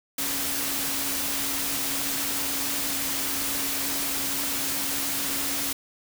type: tone in noise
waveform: sine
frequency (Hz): 277.2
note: C#4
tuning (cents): 0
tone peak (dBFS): -38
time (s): 0.18-5.73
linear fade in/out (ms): 5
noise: white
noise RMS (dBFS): -28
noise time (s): 0.18-5.73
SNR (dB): -13
effects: none